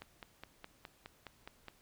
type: click train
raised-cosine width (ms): 0.3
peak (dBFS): -30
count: 9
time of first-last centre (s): 0.02-1.683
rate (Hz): 4.81
effects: pink hiss -67 dBFS RMS until 1.81 s